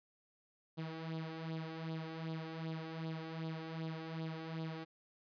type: tone with flanger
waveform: sawtooth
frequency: 161.3 Hz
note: E3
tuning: 37 cents flat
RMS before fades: -43 dBFS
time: 0.77-4.85 s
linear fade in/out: 20 ms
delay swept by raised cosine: 0.23 to 2.63 ms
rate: 2.6 Hz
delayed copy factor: +0.65
effects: resampled to 11025 Hz